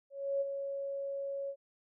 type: tone with ADSR envelope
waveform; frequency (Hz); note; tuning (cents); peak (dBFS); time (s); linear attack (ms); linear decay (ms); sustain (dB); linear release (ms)
sine; 554.4; C#5; 0; -28; 0.1-1.56; 310; 26; -7; 69
effects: none